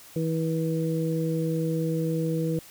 harmonic tone, 161.8 Hz, E3, 32 cents flat, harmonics 1 / 2 / 3, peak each -26 / -30 / -30 dBFS, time 0.16-2.59 s, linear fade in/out 2 ms, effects white hiss -49 dBFS RMS until 2.7 s

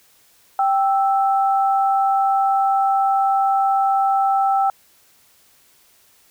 sine tone pair together, 782.7 / 1318.5 Hz, G5 / E6, -3 / 0 cents, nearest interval major sixth, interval 903 cents, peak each -15 / -23 dBFS, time 0.59-4.7 s, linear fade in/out 2 ms, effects white hiss -55 dBFS RMS until 6.3 s

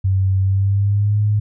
sine tone with pitch glide, 95.6 to 104.86 Hz, G2 to G#2, -43 to +17 cents, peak -13 dBFS, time 0.04-1.4 s, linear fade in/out 10 ms, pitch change +160 cents, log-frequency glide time 0.41-1.2 s, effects none

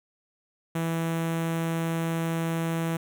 sawtooth tone with notch filter, 164.81 Hz, E3, in tune, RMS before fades -28 dBFS, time 0.75-2.97 s, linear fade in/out 5 ms, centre 4700 Hz, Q 1.4, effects none

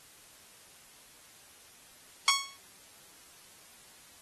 10% pulse tone with exponential decay, 1105 Hz, C#6, 6 cents flat, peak -11 dBFS, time 2.28-2.57 s, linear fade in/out 1 ms, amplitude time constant 61 ms, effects white hiss -56 dBFS RMS until 4.21 s + AAC 32 kbps

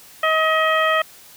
harmonic tone, 634 Hz, D#5, 32 cents sharp, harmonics 1 / 2 / 3 / 4 / 5, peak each -20 / -19 / -21 / -27 / -27 dBFS, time 0.23-1.02 s, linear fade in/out 5 ms, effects white hiss -45 dBFS RMS until 1.36 s

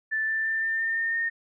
sine tone with pitch steps, 1760 / 1772.2 / 1784.6 / 1797 / 1809.5 / 1822.1 / 1834.7 Hz, A6 / A6 / A6 / A6 / A6 / A#6 / A#6, 0 / +12 / +24 / +36 / +48 / -40 / -28 cents, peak -24 dBFS, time 0.11-1.3 s, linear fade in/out 20 ms, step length 170 ms, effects none

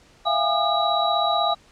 sine tone cluster, 668 / 704 / 817 / 1214 / 3898 Hz, E5 / F5 / G#5 / D#6 / B7, +23 / +14 / -29 / -43 / -23 cents, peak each -25 dBFS, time 0.25-1.55 s, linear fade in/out 20 ms, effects pink hiss -54 dBFS RMS until 1.71 s + low-pass 7000 Hz 12 dB/octave

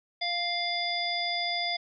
harmonic tone, 698.5 Hz, F5, in tune, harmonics 1 / 3 / 5 / 7, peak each -33 / -33 / -33 / -33 dBFS, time 0.21-1.77 s, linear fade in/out 10 ms, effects none

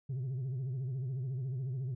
sine tone with vibrato, 129.8 Hz, C3, 13 cents flat, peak -31 dBFS, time 0.09-1.95 s, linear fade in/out 10 ms, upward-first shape sine, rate 14 Hz, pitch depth 120 cents each way, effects tanh soft clip ceiling -33 dBFS

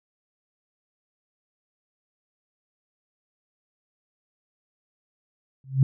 sine tone with exponential growth, 133.6 Hz, C3, 36 cents sharp, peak -11 dBFS, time 5.64-5.83 s, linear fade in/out 2 ms, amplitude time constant 41 ms, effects none

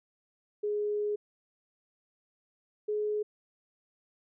sine tone pair in turn, 416.7 / 421.5 Hz, G#4 / G#4, +6 / +26 cents, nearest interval unison, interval 20 cents, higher second, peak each -28 dBFS, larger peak neither, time 0.63-1.16 / 2.88-3.23 s, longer first, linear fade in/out 10 ms, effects none

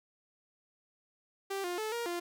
sawtooth tone with pitch steps, 391.7 / 353.5 / 434.1 / 470.8 / 347.7 Hz, G4 / F4 / A4 / A#4 / F4, -1 / +21 / -23 / +17 / -8 cents, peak -30 dBFS, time 1.5-2.2 s, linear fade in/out 10 ms, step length 140 ms, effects none

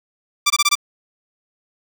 10% pulse tone bursts, 1174.7 Hz, D6, in tune, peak -4 dBFS, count 5, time 0.46-0.754 s, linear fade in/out 10 ms, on 42 ms, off 21 ms, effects none

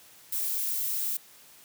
violet noise, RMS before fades -30 dBFS, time 0.32-1.17 s, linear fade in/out 5 ms, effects white hiss -54 dBFS RMS until 1.64 s + high-pass 80 Hz 12 dB/octave

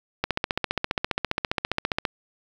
click train, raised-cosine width 0.3 ms, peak -7 dBFS, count 28, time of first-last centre 0.24-2.052 s, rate 14.9 Hz, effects 7-bit

